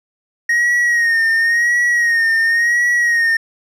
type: tone with vibrato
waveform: triangle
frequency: 1870 Hz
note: A#6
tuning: 5 cents sharp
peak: -10 dBFS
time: 0.49-3.37 s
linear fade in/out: 5 ms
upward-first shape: sine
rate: 0.94 Hz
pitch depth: 54 cents each way
effects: resampled to 32000 Hz